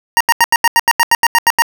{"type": "tone bursts", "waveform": "25% pulse", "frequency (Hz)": 932, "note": "A#5", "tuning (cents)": -1, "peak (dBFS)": -3, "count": 13, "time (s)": [0.17, 1.621], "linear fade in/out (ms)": 0, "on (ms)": 35, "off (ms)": 83, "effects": []}